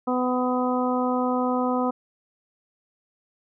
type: harmonic tone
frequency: 251.1 Hz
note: B3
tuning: 29 cents sharp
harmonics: 1 / 2 / 3 / 4 / 5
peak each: -24 / -27 / -29 / -30 / -31 dBFS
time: 0.07-1.91 s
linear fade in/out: 10 ms
effects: none